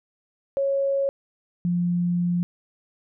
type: tone pair in turn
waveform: sine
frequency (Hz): 551 / 175.22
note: C#5 / F3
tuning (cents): -11 / +6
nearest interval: octave + minor sixth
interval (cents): 1983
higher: first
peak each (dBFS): -20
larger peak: neither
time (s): 0.57-1.09 / 1.65-2.43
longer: second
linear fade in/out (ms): 0
effects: none